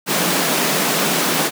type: high-pass noise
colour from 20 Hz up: pink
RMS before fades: -18 dBFS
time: 0.06-1.51 s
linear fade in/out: 50 ms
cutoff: 150 Hz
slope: 96 dB/octave
effects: none